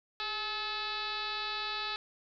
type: tone with frequency modulation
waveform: sine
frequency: 2600 Hz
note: E7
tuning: 24 cents flat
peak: -33 dBFS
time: 0.2-1.96 s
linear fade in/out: 0 ms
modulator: 438 Hz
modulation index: 4.2
effects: none